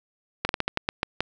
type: slowing click train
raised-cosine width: 0.3 ms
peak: -7 dBFS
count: 9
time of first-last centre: 0.45-1.206 s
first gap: 41 ms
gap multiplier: 1.23
effects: none